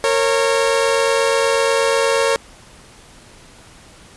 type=tone pair together; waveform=sawtooth; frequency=459.7 / 548 Hz; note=A#4 / C#5; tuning=-24 / -20 cents; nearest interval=minor third; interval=304 cents; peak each=-13 dBFS; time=0.04-2.36 s; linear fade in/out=0 ms; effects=pink hiss -44 dBFS RMS until 4.16 s + resampled to 24000 Hz